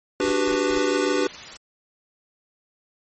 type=chord; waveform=square; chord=G major seventh; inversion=second; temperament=equal with one note detuned; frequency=293.7 / 370 / 396.3 / 493.9 Hz; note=D4 / F#4 / G4 / B4; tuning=0 / 0 / +19 / 0 cents; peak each=-26 dBFS; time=0.2-1.27 s; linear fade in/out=2 ms
type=noise bursts; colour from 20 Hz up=pink; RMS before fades=-37 dBFS; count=3; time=0.23-0.79 s; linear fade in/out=10 ms; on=100 ms; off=130 ms
type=noise; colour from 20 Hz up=white; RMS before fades=-38 dBFS; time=0.25-1.57 s; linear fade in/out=5 ms
effects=MP3 32 kbps